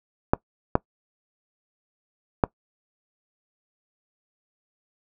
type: clicks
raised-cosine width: 1 ms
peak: -3 dBFS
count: 3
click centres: 0.335 / 0.754 / 2.438 s
effects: noise-tail reverb RT60 0.1 s tail -22 dB re dry